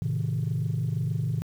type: chord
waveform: sine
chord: A diminished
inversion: none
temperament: just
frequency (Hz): 110 / 132 / 158.4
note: A2 / C3 / Eb3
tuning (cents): 0 / +16 / +31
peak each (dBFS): -28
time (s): 0.02-1.42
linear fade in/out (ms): 0
effects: tanh soft clip ceiling -20 dBFS + 9-bit